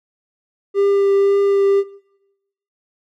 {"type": "tone with vibrato", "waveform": "triangle", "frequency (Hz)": 397.7, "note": "G4", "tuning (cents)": 25, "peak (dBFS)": -10, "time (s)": [0.74, 1.84], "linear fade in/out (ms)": 50, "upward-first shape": "triangle", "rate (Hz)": 1.9, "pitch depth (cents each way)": 11, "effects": ["noise-tail reverb RT60 0.9 s tail -21 dB re dry"]}